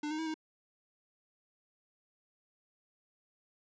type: tone with pitch steps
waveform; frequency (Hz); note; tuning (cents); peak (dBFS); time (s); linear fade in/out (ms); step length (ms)
square; 298.5 / 309.9 / 321.2 / 314.2; D4 / D#4 / E4 / D#4; +28 / -7 / -45 / +17; -35; 0.03-0.342; 5; 78
effects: resampled to 16000 Hz + 12-bit